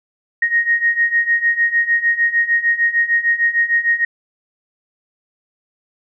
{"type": "beating tone pair", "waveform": "sine", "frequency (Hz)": [1864.7, 1871.3], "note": ["A#6", "A#6"], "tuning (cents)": [0, 6], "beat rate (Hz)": 6.6, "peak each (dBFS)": [-18, -15], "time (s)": [0.42, 4.05], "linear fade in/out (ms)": 5, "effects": []}